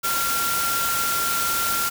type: tone in noise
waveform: sine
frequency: 1377 Hz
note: F6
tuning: 25 cents flat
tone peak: -24 dBFS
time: 0.03-1.9 s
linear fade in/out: 20 ms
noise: white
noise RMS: -25 dBFS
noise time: 0.03-1.9 s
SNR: -2 dB
effects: none